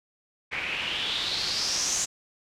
white noise with low-pass filter sweep, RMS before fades -29 dBFS, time 0.51-2.06 s, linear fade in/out 20 ms, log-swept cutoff 2200 to 7000 Hz, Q 5, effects none

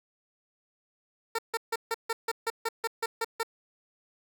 15% pulse tone bursts, 454.8 Hz, A#4, 43 cents flat, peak -21 dBFS, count 12, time 1.35-3.432 s, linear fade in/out 5 ms, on 36 ms, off 150 ms, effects none

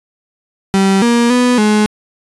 35% pulse tone with pitch steps, 193.9 / 236.5 / 247.3 / 211.7 Hz, G3 / A#3 / B3 / G#3, -19 / +25 / +3 / +33 cents, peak -7 dBFS, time 0.74-1.86 s, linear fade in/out 0 ms, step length 280 ms, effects resampled to 24000 Hz

